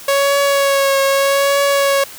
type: tone with vibrato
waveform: sawtooth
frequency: 554.4 Hz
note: C#5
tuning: in tune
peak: -8 dBFS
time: 0.08-2.04 s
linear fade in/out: 5 ms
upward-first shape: triangle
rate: 0.81 Hz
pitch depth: 28 cents each way
effects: white hiss -35 dBFS RMS until 2.18 s